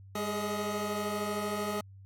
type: tone cluster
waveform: 25% pulse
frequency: 203.9 / 420.7 / 631 Hz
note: G#3 / G#4 / D#5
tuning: -32 / +22 / +24 cents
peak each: -31 / -33 / -33 dBFS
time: 0.15-1.81 s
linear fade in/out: 5 ms
effects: added 97 Hz sine -48 dBFS peak until 2.05 s + MP3 64 kbps